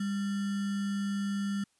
sine tone with sample-and-hold, 200 Hz, G3, 35 cents sharp, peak -29 dBFS, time 0-1.64 s, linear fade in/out 5 ms, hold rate 1575 Hz, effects white hiss -72 dBFS RMS until 1.79 s + resampled to 24000 Hz

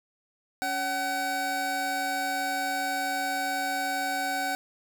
25% pulse tone pair together, 278.1 / 756.3 Hz, C#4 / F#5, +6 / +38 cents, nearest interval octave + perfect fourth, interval 1732 cents, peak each -33 / -24 dBFS, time 0.62-4.55 s, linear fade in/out 0 ms, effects none

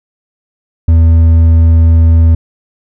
triangle tone with hard clipping, 82 Hz, E2, 9 cents flat, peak -4 dBFS, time 0.88-2.35 s, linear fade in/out 5 ms, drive 7 dB, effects none

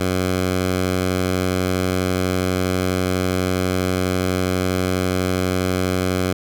10% pulse tone, 92.2 Hz, F#2, 6 cents flat, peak -10 dBFS, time 0-6.33 s, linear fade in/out 5 ms, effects none

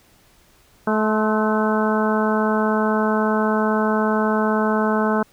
harmonic tone with a mistuned harmonic, 216.2 Hz, A3, 30 cents flat, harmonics 1 / 2 / 3 / 4 / 5 / 6 / 7, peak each -20 / -23 / -25 / -26 / -27 / -28 / -28 dBFS, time 0.87-5.23 s, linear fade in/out 5 ms, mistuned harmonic 5, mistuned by -36 cents, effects pink hiss -55 dBFS RMS until 5.32 s

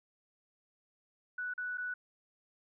sine tone with dropouts, 1480 Hz, F#6, in tune, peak -35 dBFS, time 1.38-1.94 s, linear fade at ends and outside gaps 5 ms, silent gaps 1.538-1.578 / 1.774-1.78 s, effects none

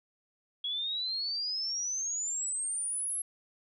sine exponential sweep, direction up, 3322 to 11175 Hz, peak -31 dBFS, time 0.64-3.22 s, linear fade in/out 5 ms, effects none

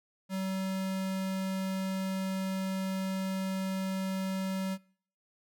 square tone, 190.4 Hz, F#3, 50 cents sharp, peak -32 dBFS, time 0.29-4.78 s, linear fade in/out 50 ms, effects noise-tail reverb RT60 0.6 s tail -25 dB re dry

